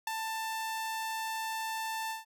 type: tone with ADSR envelope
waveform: sawtooth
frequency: 888 Hz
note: A5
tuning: 16 cents sharp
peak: -25 dBFS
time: 0.07-2.25 s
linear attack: 4 ms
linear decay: 10 ms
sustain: -5 dB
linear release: 150 ms
effects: none